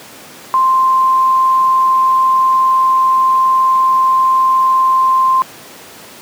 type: tone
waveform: sine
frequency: 1046.5 Hz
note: C6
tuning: in tune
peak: -8 dBFS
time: 0.54-5.42 s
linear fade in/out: 0 ms
effects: pink hiss -35 dBFS RMS until 6.21 s + high-pass 200 Hz 12 dB/octave